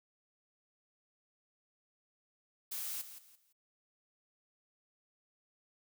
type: noise with echo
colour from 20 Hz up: blue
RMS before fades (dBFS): -40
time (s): 2.71-3.02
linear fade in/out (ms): 10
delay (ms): 170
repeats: 3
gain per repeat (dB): -11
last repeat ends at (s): 3.53
effects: none